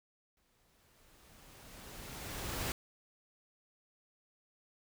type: noise with exponential growth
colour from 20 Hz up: pink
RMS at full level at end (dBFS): -36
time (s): 0.37-2.72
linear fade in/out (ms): 1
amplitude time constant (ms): 510
effects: none

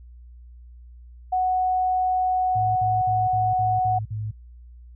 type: tone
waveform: sine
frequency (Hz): 740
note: F#5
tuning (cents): 0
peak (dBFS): -19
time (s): 1.32-3.99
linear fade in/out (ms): 10
type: tone bursts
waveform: sine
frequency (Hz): 107.4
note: A2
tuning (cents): -41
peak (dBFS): -26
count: 7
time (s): 2.55-4.314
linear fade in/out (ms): 10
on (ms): 210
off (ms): 49
effects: added 60 Hz sine -42 dBFS peak until 4.95 s

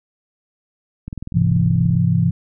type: click train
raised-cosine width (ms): 5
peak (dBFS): -16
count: 19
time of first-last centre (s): 1.08-1.954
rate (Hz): 20.6
type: chord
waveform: sine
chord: Ab augmented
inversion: none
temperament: equal with one note detuned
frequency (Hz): 103.83 / 130.81 / 168.86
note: Ab2 / C3 / E3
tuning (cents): 0 / 0 / +42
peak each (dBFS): -19 / -18 / -16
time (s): 1.34-2.31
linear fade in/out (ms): 10
effects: none

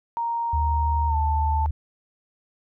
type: tone with pitch glide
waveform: sine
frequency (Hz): 932.3 to 884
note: A#5 to A5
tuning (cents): 0 to +8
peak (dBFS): -23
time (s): 0.17-1.66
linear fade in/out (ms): 0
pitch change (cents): -92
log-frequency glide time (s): 1.08-1.16
type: tone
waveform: sine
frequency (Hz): 76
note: D#2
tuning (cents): -40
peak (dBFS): -21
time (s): 0.53-1.71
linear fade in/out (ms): 5
effects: none

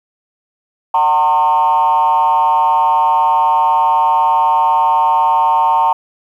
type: tone with frequency modulation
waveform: sine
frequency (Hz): 910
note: A#5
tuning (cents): -42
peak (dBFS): -8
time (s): 0.94-5.93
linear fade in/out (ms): 5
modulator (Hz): 158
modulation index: 0.87
effects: tanh soft clip ceiling -5 dBFS + 8-bit

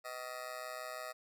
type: tone with amplitude modulation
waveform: 20% pulse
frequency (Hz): 630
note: D#5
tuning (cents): +21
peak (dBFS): -33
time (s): 0.04-1.13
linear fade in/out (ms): 20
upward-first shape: sine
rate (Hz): 126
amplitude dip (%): 90
effects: none

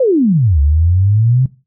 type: exponential two-way sweep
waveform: sine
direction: down then up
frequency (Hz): 551 to 69.3 to 134.1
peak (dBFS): -8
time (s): 0-1.46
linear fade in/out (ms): 5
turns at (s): 0.6
effects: noise-tail reverb RT60 0.3 s tail -19 dB re dry

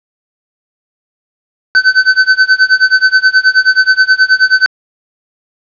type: tone with tremolo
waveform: square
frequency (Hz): 1523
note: F#6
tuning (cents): +50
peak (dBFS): -3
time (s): 1.75-4.66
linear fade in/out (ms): 0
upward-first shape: sine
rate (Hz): 9.4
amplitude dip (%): 95
effects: resampled to 11025 Hz + 7-bit

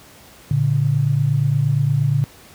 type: tone pair together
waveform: sine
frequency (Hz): 115.27 / 143.8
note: A#2 / D3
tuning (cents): -19 / -36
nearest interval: major third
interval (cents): 383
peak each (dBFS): -19 / -16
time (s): 0.51-2.24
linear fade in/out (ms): 0
effects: pink hiss -45 dBFS RMS until 2.54 s + high-pass 60 Hz 12 dB/octave

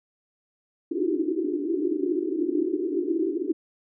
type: band-pass noise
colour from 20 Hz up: pink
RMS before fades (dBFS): -26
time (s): 0.91-3.53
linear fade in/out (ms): 10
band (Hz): 290 to 390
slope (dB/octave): 96
effects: none

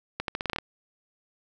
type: accelerating click train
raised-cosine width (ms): 0.3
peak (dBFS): -13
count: 9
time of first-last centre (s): 0.2-0.585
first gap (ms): 82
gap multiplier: 0.84
effects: none

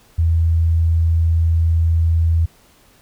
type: tone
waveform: sine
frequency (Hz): 82.4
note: E2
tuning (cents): 0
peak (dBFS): -12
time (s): 0.18-2.46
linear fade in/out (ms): 10
effects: pink hiss -52 dBFS RMS until 3.01 s

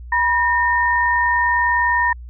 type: tone pair together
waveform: sine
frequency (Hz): 969.4 / 1830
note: B5 / A#6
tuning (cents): -32 / -32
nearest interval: major seventh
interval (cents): 1100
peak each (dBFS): -17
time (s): 0.12-2.13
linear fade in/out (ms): 5
effects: added 60 Hz sine -32 dBFS peak until 2.29 s

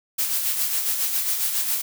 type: noise with tremolo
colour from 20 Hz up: blue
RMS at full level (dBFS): -22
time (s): 0.18-1.82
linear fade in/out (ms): 10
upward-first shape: sine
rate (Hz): 7.3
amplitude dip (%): 45
effects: none

